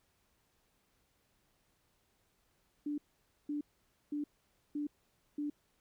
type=tone bursts; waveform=sine; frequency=293.7 Hz; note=D4; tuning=in tune; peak=-34 dBFS; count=5; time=2.86-5.5 s; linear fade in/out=5 ms; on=120 ms; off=510 ms; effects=pink hiss -75 dBFS RMS until 5.8 s